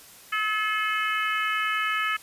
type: harmonic tone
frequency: 429.7 Hz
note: A4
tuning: 41 cents flat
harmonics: 3 / 4 / 5 / 6 / 7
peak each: -27 / -29 / -31 / -33 / -34 dBFS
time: 0.32-2.17 s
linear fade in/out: 10 ms
effects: white hiss -49 dBFS RMS until 2.22 s + resampled to 32000 Hz